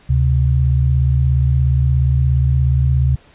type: tone pair together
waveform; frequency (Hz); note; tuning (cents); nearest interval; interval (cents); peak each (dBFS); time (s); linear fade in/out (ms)
sine; 72.9 / 129.9; D2 / C3; -12 / -12; minor seventh; 1000; -14; 0.09-3.16; 10
effects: pink hiss -49 dBFS RMS until 3.34 s + resampled to 8000 Hz